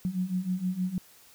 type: beating tone pair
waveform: sine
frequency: 179.6 / 186 Hz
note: F3 / F#3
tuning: +49 / +9 cents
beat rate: 6.4 Hz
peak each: -32 / -29 dBFS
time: 0.05-0.98 s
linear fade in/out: 0 ms
effects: white hiss -56 dBFS RMS until 1.34 s